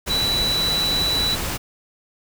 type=tone in noise; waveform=sine; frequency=3951 Hz; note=B7; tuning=in tune; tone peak=-19 dBFS; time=0.09-1.36 s; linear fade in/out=20 ms; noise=pink; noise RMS=-26 dBFS; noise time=0.06-1.58 s; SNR=+4 dB; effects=none